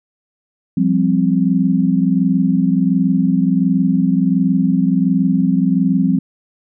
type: chord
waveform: sine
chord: F suspended second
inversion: none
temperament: equal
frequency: 174.61 / 196 / 261.6 Hz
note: F3 / G3 / C4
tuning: 0 / 0 / 0 cents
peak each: -16 dBFS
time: 0.77-6.19 s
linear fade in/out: 5 ms
effects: none